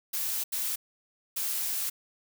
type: noise bursts at uneven times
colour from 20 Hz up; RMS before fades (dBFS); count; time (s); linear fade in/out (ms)
blue; -31; 3; 0.13-0.44 / 0.52-0.76 / 1.36-1.9; 10
effects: none